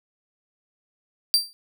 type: tone with exponential decay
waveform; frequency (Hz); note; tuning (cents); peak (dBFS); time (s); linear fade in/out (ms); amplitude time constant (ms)
40% pulse; 4699; D8; 0; -11; 1.34-1.53; 0; 40
effects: none